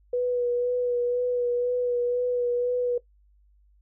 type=tone with vibrato; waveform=sine; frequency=489.3 Hz; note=B4; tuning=16 cents flat; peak=-22 dBFS; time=0.13-2.98 s; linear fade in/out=5 ms; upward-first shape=sine; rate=2 Hz; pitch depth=20 cents each way; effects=noise-tail reverb RT60 0.1 s tail -17 dB re dry + added 50 Hz sine -57 dBFS peak until 3.81 s